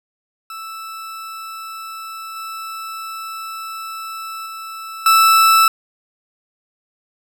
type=tone with level steps; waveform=40% pulse; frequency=1318.5 Hz; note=E6; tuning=in tune; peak=-28 / -26 / -28 / -8 dBFS; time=0.5-5.68 s; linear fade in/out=2 ms; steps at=2.36 / 4.46 / 5.06 s; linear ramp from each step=2 ms; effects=none